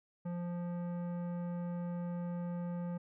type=tone with tanh clipping; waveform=triangle; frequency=174.61 Hz; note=F3; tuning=in tune; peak=-38 dBFS; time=0.25-2.98 s; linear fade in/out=10 ms; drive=18 dB; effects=none